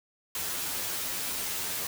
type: noise with comb filter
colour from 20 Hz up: white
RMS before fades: -33 dBFS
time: 0.35-1.87 s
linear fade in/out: 2 ms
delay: 11 ms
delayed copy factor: +0.95
effects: none